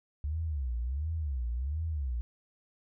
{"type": "tone with vibrato", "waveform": "sine", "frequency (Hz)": 69.2, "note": "C#2", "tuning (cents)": -2, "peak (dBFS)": -30, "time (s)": [0.24, 2.21], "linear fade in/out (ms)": 0, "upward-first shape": "sine", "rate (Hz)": 1.4, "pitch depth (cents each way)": 290, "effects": []}